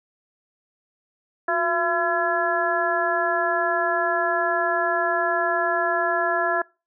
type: harmonic tone with a mistuned harmonic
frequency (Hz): 338.9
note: E4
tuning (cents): +48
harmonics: 1 / 2 / 3 / 4 / 5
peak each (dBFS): -29 / -24 / -28 / -27 / -25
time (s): 1.48-6.62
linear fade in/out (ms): 5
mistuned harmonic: 1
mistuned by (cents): +100
effects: noise-tail reverb RT60 0.3 s tail -25 dB re dry